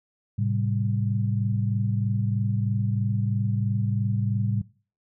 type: tone cluster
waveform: sine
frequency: 108.9 / 132 / 195.4 Hz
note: A2 / C3 / G3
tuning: -17 / +16 / -5 cents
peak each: -23 / -29 / -30 dBFS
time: 0.38-4.62 s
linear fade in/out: 10 ms
effects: noise-tail reverb RT60 0.4 s tail -21 dB re dry